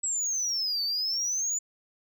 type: exponential two-way sweep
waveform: sine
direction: down then up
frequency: 7850 to 4496 to 7060 Hz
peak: -24 dBFS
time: 0.03-1.59 s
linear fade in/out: 10 ms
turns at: 0.83 s
effects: tanh soft clip ceiling -25 dBFS